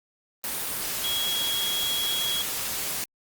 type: tone in noise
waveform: sine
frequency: 3313 Hz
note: G#7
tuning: 5 cents flat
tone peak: -26 dBFS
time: 1.04-2.42 s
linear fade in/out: 0 ms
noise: white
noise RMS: -30 dBFS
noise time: 0.44-3.04 s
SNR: +1 dB
effects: Opus 32 kbps